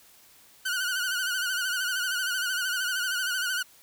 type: tone with vibrato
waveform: sawtooth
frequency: 1480 Hz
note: F#6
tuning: in tune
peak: -23 dBFS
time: 0.65-3.63 s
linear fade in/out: 10 ms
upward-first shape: sine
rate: 13 Hz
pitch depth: 75 cents each way
effects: white hiss -56 dBFS RMS until 3.82 s